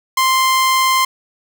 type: tone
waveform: sawtooth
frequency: 1046.5 Hz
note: C6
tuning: in tune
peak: -8 dBFS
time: 0.17-1.05 s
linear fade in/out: 5 ms
effects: none